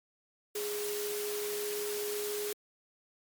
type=tone in noise; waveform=sine; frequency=415.3 Hz; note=G#4; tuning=in tune; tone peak=-34 dBFS; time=0.55-2.53 s; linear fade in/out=5 ms; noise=white; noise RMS=-39 dBFS; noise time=0.55-2.53 s; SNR=+2 dB; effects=high-pass 200 Hz 12 dB/octave + MP3 96 kbps